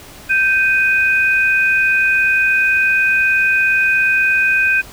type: tone pair together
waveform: sine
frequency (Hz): 1560.7 / 2489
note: G6 / D#7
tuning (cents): -8 / 0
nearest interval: minor sixth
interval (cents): 808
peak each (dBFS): -14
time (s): 0.29-4.82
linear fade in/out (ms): 20
effects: pink hiss -38 dBFS RMS until 4.92 s